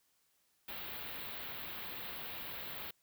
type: band-stop noise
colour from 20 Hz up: white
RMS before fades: -44 dBFS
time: 0.68-2.91 s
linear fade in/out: 5 ms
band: 4100 to 14000 Hz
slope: 48 dB/octave
effects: white hiss -75 dBFS RMS until 3.02 s